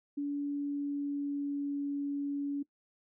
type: tone with pitch glide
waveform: sine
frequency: 286.4 to 283.8 Hz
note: D4 to C#4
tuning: -43 to +41 cents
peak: -31 dBFS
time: 0.17-2.63 s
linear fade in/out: 10 ms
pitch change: -16 cents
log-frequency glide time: 0.37-1.88 s
effects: noise-tail reverb RT60 0.1 s tail -20 dB re dry